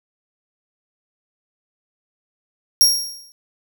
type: tone with exponential decay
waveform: sawtooth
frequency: 5588 Hz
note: F8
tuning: in tune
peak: -5 dBFS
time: 2.81-3.32 s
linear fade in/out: 0 ms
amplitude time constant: 110 ms
effects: none